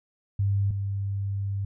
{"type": "tone pair in turn", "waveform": "sine", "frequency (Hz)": [99.5, 99.12], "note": ["G2", "G2"], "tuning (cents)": [26, 20], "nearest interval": "unison", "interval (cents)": 6, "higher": "first", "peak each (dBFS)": [-21, -26], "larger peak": "first", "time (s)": [[0.39, 0.71], [0.71, 1.65]], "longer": "second", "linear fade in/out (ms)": 5, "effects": []}